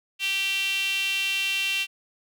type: tone with high-pass filter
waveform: sawtooth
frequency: 390 Hz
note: G4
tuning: 9 cents flat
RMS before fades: -26 dBFS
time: 0.19-1.87 s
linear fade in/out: 50 ms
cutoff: 2800 Hz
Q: 7.8
effects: none